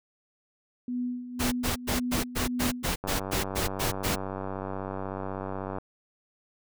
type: tone with tremolo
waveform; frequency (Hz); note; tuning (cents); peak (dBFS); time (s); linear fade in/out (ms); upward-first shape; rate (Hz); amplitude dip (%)
sine; 246.9; B3; 0; -27; 0.88-2.83; 2; sine; 1.9; 70
type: noise bursts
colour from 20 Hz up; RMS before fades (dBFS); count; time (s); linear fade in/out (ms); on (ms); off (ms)
pink; -28; 12; 1.39-4.16; 20; 130; 110
type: click train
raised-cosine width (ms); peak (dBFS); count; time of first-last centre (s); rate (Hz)
1; -20; 265; 3.04-5.784; 96.2
effects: none